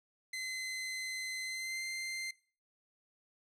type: tone with pitch glide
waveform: sawtooth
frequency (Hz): 2051 to 2086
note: C7 to C7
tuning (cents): -35 to -6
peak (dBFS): -34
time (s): 0.33-2.31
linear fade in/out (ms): 5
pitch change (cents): +29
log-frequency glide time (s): 1.43-1.83
effects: noise-tail reverb RT60 0.4 s tail -20 dB re dry + low-pass 10000 Hz 12 dB/octave